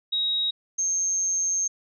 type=tone pair in turn; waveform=sine; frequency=3800 / 6391 Hz; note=A#7 / G8; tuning=+33 / +33 cents; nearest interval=major sixth; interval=900 cents; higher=second; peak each=-22 dBFS; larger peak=neither; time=0.12-0.51 / 0.78-1.68 s; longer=second; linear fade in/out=10 ms; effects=none